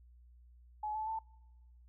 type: tone with pitch steps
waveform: sine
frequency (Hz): 850 / 867.9 / 886.1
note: G#5 / A5 / A5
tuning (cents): +40 / -24 / +12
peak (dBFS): -35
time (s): 0.83-1.19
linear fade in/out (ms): 5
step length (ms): 120
effects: noise-tail reverb RT60 1.0 s tail -25 dB re dry + added 60 Hz sine -57 dBFS peak until 1.88 s